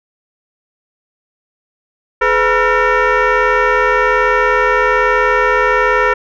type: tone with frequency modulation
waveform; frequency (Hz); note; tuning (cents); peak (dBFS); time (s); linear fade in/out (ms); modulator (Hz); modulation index
sine; 423.4; G#4; +33; -8; 2.21-6.14; 10; 464; 3.6
effects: tanh soft clip ceiling -6 dBFS